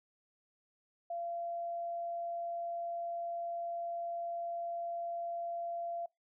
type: tone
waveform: sine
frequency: 685 Hz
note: F5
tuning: 34 cents flat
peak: -36 dBFS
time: 1.1-6.06 s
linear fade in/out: 5 ms
effects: noise-tail reverb RT60 0.2 s tail -25 dB re dry